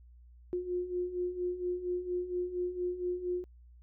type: beating tone pair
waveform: sine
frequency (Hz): 355 / 359.3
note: F4 / F4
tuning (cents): +28 / +49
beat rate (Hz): 4.3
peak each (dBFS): -38 / -33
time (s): 0.53-3.44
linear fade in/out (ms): 0
effects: added 60 Hz sine -53 dBFS peak until 3.82 s